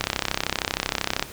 click train, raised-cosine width 0.2 ms, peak -4 dBFS, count 41, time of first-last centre 0.01-1.226 s, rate 32.9 Hz, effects pink hiss -40 dBFS RMS until 1.32 s

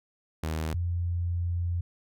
sawtooth / sine tone pair in turn, 79.1 / 86.82 Hz, D#2 / F2, +29 / -10 cents, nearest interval major second, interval 161 cents, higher second, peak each -25 / -26 dBFS, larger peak first, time 0.43-0.74 / 0.74-1.81 s, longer second, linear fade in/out 5 ms, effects none

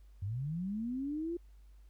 sine linear sweep, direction up, 90.5 to 350.4 Hz, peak -34 dBFS, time 0.22-1.37 s, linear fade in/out 5 ms, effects added 50 Hz sine -54 dBFS peak until 1.89 s + pink hiss -75 dBFS RMS until 1.89 s

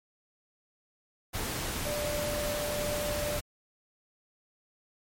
sine tone in noise, 591 Hz, D5, 11 cents sharp, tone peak -32 dBFS, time 1.85-3.39 s, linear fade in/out 20 ms, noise pink, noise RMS -34 dBFS, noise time 1.33-3.41 s, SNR -1 dB, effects MP3 64 kbps

